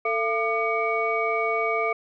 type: tone cluster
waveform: sine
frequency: 445 / 680 / 1203 / 2251 Hz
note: A4 / F5 / D6 / C#7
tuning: +20 / -46 / +41 / +26 cents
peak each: -27 dBFS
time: 0.05-1.93 s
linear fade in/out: 5 ms
effects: tanh soft clip ceiling -11 dBFS